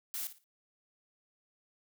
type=noise with echo; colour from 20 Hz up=blue; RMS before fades=-38 dBFS; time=0.14-0.27 s; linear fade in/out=0 ms; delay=57 ms; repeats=3; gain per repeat=-12 dB; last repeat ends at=0.441 s; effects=none